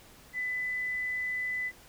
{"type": "tone", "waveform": "sine", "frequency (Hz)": 2000, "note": "B6", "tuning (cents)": 21, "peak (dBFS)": -30, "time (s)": [0.33, 1.72], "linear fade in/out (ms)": 50, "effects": ["pink hiss -55 dBFS RMS until 1.88 s"]}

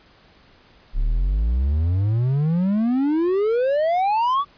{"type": "exponential sweep", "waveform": "triangle", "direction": "up", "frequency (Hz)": [32.84, 1174.7], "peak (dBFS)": -15, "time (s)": [0.93, 4.45], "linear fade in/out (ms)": 50, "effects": ["pink hiss -53 dBFS RMS until 4.57 s", "resampled to 11025 Hz"]}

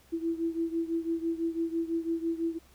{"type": "beating tone pair", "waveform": "sine", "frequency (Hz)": [329.6, 335.6], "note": ["E4", "E4"], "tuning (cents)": [0, 31], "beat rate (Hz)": 6, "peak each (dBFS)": [-30, -33], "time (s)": [0.12, 2.59], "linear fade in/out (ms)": 20, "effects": ["added 65 Hz sine -60 dBFS peak until 2.74 s", "pink hiss -61 dBFS RMS until 2.74 s"]}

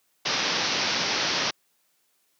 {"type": "low-pass noise", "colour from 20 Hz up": "white", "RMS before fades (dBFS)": -26, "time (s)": [0.25, 1.51], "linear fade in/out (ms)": 10, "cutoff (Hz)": 5900, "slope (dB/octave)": 96, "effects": ["white hiss -69 dBFS RMS until 2.39 s", "high-pass 150 Hz 12 dB/octave"]}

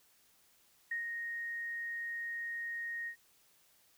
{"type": "tone with ADSR envelope", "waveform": "sine", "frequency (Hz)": 1864.7, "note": "A#6", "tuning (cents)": 0, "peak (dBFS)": -33, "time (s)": [0.91, 3.16], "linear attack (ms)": 6, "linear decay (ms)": 120, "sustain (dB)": -4, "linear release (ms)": 88, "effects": ["white hiss -68 dBFS RMS until 3.97 s"]}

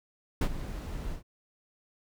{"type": "noise with ADSR envelope", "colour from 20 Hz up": "brown", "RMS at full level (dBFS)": -22, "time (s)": [0.41, 1.23], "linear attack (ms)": 6, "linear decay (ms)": 65, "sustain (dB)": -14, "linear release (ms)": 110, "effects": []}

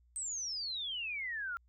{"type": "exponential sweep", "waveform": "sine", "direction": "down", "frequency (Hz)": [8372, 1357], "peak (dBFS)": -36, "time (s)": [0.16, 1.57], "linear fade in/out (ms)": 0, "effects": ["added 60 Hz sine -64 dBFS peak until 1.68 s"]}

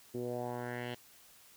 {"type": "tone with low-pass filter sweep", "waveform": "10% pulse", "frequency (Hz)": 121.9, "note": "B2", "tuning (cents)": -22, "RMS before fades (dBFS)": -39, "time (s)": [0.14, 0.95], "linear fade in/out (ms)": 10, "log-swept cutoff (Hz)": [340, 3300], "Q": 2.6, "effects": ["white hiss -60 dBFS RMS until 1.56 s"]}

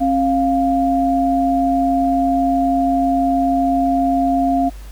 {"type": "tone pair together", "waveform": "sine", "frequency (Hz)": [269.2, 698.5], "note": ["C4", "F5"], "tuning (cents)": [49, 0], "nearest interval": "octave + perfect fourth", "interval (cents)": 1651, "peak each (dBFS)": [-16, -16], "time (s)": [0, 4.7], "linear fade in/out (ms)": 20, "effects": ["added 50 Hz sine -31 dBFS peak until 4.91 s", "pink hiss -45 dBFS RMS until 4.91 s"]}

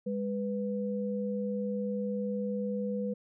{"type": "tone pair together", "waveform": "sine", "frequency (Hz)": [203.4, 493.9], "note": ["G#3", "B4"], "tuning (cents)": [-36, 0], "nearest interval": "octave + minor third", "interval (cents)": 1536, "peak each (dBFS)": [-32, -34], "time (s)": [0.06, 3.14], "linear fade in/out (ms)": 10, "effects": []}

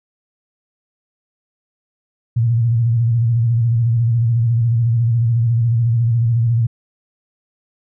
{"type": "tone with vibrato", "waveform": "sine", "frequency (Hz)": 116.54, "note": "A#2", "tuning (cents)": 0, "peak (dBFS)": -12, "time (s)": [2.36, 6.67], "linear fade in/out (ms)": 10, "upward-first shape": "square", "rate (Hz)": 14, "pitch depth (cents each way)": 56, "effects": []}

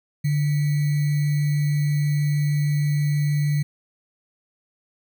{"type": "tone with sample-and-hold", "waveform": "sine", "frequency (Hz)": 146.83, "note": "D3", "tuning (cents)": 0, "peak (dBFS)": -18, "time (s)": [0.24, 3.63], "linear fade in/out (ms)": 10, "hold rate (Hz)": 2100, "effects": []}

